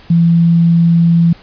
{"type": "tone with quantisation", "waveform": "sine", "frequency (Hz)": 168.4, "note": "E3", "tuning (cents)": 37, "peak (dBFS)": -6, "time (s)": [0.1, 1.33], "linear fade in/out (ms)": 5, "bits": 6, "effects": ["pink hiss -41 dBFS RMS until 1.42 s", "resampled to 11025 Hz"]}